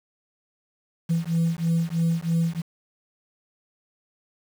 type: beating tone pair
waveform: sine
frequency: 164.81 / 167.91 Hz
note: E3 / E3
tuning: 0 / +32 cents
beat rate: 3.1 Hz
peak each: -22 dBFS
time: 1.09-2.62 s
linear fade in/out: 20 ms
effects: tanh soft clip ceiling -17 dBFS + 7-bit